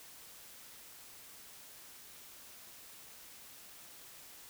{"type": "silence", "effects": ["white hiss -54 dBFS RMS until 4.49 s"]}